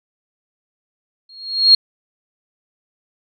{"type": "tone with exponential growth", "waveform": "sine", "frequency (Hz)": 4272, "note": "C8", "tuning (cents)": 35, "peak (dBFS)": -3, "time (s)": [1.29, 1.75], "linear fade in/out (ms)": 5, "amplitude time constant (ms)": 100, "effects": []}